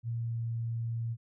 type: tone with pitch glide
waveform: sine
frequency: 116.54 to 115.53 Hz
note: A#2 to A#2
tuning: 0 to -15 cents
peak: -31 dBFS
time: 0.03-1.17 s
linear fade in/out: 50 ms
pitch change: -15 cents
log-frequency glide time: 0.14-0.41 s
effects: none